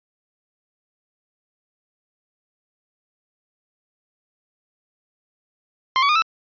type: tone with pitch steps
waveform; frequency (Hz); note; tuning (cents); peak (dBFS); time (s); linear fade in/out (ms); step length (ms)
sawtooth; 1050 / 1131.9 / 1220.1 / 1315.3; C6 / C#6 / D#6 / E6; +6 / +36 / -34 / -4; -11; 5.96-6.22; 0; 65
effects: resampled to 11025 Hz